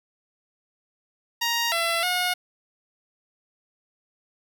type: tone with pitch steps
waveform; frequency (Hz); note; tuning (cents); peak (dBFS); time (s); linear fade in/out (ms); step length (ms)
10% pulse; 937 / 673 / 722; A#5 / E5 / F#5; +9 / +36 / -43; -14; 1.41-2.34; 10; 310
effects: none